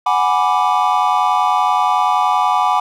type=chord; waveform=triangle; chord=G# half-diminished seventh; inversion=third; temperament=equal; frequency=740 / 830.6 / 987.8 / 1174.7 Hz; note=F#5 / G#5 / B5 / D6; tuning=0 / 0 / 0 / 0 cents; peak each=-16 dBFS; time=0.06-2.8 s; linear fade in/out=5 ms; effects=none